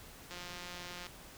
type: click train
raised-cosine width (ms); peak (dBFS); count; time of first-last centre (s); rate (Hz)
0.2; -28; 135; 0.31-1.067; 177
effects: pink hiss -53 dBFS RMS until 1.37 s

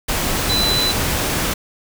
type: tone in noise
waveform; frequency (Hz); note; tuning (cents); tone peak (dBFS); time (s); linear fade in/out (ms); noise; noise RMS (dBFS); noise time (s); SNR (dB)
sine; 4000; B7; +21; -17; 0.49-0.92; 10; pink; -20; 0.08-1.54; 0
effects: none

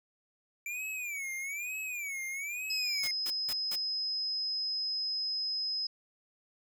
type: tone with vibrato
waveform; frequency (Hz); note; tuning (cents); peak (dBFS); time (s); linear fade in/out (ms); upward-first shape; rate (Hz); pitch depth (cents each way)
square; 2332; D7; -13; -36; 0.66-3.11; 2; sine; 1.1; 170
type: tone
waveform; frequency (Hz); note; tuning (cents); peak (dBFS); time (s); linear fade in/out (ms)
sine; 5080; D#8; +35; -31; 2.7-5.87; 5
type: noise bursts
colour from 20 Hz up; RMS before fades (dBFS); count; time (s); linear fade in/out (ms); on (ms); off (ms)
white; -40; 4; 3.03-3.758; 5; 47; 180
effects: none

